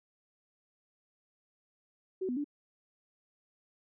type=tone with pitch steps; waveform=sine; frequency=376 / 247.9 / 290.7 Hz; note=F#4 / B3 / D4; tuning=+28 / +7 / -18 cents; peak=-31 dBFS; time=2.21-2.444 s; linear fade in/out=10 ms; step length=78 ms; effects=none